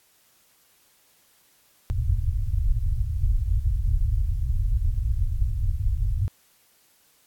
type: low-pass noise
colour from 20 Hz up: pink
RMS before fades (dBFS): -23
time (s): 1.9-6.28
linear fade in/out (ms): 0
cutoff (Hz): 110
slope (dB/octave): 48
effects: white hiss -61 dBFS RMS until 7.26 s + AAC 64 kbps